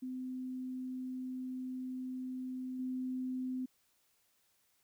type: tone with level steps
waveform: sine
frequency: 256.2 Hz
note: C4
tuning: 36 cents flat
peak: -38 / -35 dBFS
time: 0.02-3.66 s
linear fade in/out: 10 ms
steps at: 2.79 s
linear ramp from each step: 5 ms
effects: white hiss -74 dBFS RMS until 4.83 s